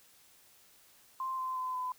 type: tone with pitch steps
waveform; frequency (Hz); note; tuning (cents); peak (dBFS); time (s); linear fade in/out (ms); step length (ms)
sine; 1046.5 / 1033.9 / 1021.4 / 1009.1; C6 / C6 / C6 / B5; 0 / -21 / -42 / +37; -33; 1.2-1.92; 2; 180
effects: white hiss -62 dBFS RMS until 1.98 s